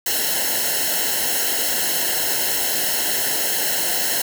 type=noise with comb filter; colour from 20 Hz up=white; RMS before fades=-21 dBFS; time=0.06-4.22 s; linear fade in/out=5 ms; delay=0.84 ms; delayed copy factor=-0.95; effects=none